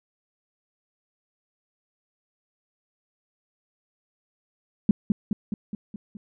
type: tone with echo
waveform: sine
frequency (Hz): 207.7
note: G#3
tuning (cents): 0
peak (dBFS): -12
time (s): 4.89-4.91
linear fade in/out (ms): 2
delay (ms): 210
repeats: 6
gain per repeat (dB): -4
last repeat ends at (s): 6.17
effects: none